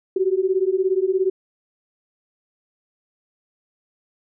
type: beating tone pair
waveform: sine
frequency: 369.4 / 386.4 Hz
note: F#4 / G4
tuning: -3 / -25 cents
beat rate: 17 Hz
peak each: -20 dBFS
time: 0.16-1.3 s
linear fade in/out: 5 ms
effects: none